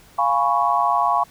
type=chord; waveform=sine; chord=C# dominant seventh; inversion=first; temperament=equal; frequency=698.5 / 830.6 / 987.8 / 1108.7 Hz; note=E#5 / G#5 / B5 / C#6; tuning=0 / 0 / 0 / 0 cents; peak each=-22 / -22 / -22 / -20 dBFS; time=0.18-1.24 s; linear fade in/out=10 ms; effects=pink hiss -50 dBFS RMS until 1.3 s